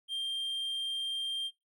triangle tone, 3182 Hz, G7, 25 cents sharp, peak -31 dBFS, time 0.08-1.51 s, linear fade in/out 50 ms, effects noise-tail reverb RT60 0.3 s tail -26 dB re dry

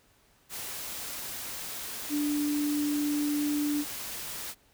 sine tone in noise, 293.7 Hz, D4, in tune, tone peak -26 dBFS, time 2.09-3.85 s, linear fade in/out 50 ms, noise white, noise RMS -38 dBFS, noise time 0.49-4.55 s, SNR +9 dB, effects pink hiss -64 dBFS RMS until 4.73 s

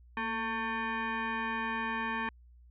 sine tone with frequency modulation, 440 Hz, A4, in tune, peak -31 dBFS, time 0.17-2.29 s, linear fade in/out 2 ms, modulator 671 Hz, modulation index 2.8, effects added 60 Hz sine -54 dBFS peak until 2.7 s

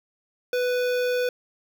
square tone with notch filter, 495.6 Hz, B4, 6 cents sharp, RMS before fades -24 dBFS, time 0.53-1.29 s, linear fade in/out 2 ms, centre 8700 Hz, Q 0.95, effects none

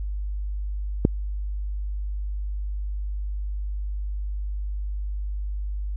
click, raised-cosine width 3 ms, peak -3 dBFS, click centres 1.051 s, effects added 50 Hz sine -26 dBFS peak until 5.96 s

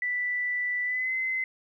sine tone with pitch glide, 1975.5 to 2052 Hz, B6 to C7, 0 to -34 cents, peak -26 dBFS, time 0.02-1.44 s, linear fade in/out 2 ms, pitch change +66 cents, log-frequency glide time 0.84-1.13 s, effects 11-bit

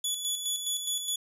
20% pulse tone with tremolo, 3421 Hz, A7, 49 cents flat, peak -22 dBFS, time 0.04-1.16 s, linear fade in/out 5 ms, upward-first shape square, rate 4.8 Hz, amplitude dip 50%, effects none

